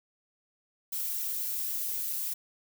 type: noise with flanger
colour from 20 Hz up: violet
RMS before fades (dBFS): -33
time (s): 0.92-2.34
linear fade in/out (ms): 10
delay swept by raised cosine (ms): 1.8 to 5.6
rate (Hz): 3.5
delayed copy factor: -0.55
effects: none